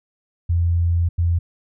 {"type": "tone bursts at uneven times", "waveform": "sine", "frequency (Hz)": 85.4, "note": "F2", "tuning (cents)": -38, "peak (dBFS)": -15, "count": 2, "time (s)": [[0.49, 1.09], [1.18, 1.39]], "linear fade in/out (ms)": 10, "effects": []}